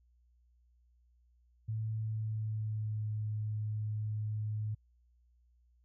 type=tone with pitch glide; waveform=sine; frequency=110 to 107.05 Hz; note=A2 to A2; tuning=0 to -47 cents; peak=-33 dBFS; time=1.68-4.75 s; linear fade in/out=10 ms; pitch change=-47 cents; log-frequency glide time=1.95-3.12 s; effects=added 60 Hz sine -65 dBFS peak until 5.84 s